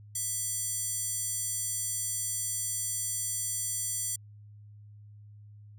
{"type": "tone with high-pass filter", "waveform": "square", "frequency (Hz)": 660, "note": "E5", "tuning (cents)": 2, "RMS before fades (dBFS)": -33, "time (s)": [0.15, 4.16], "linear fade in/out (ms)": 5, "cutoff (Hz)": 7900, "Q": 3, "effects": ["added 104 Hz sine -48 dBFS peak until 5.78 s"]}